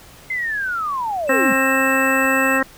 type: linear sweep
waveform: sine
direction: down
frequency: 2093 to 185 Hz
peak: -20 dBFS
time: 0.3-1.53 s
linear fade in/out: 5 ms
type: tone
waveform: square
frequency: 2635 Hz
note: E7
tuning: 1 cent flat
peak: -23 dBFS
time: 1.27-2.61 s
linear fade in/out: 50 ms
type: harmonic tone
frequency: 266.2 Hz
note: C4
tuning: 30 cents sharp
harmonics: 1 / 2 / 3 / 4 / 5 / 6 / 7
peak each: -21 / -22 / -29 / -25 / -24 / -24 / -20 dBFS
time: 1.29-2.63 s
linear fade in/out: 5 ms
effects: pink hiss -44 dBFS RMS until 2.77 s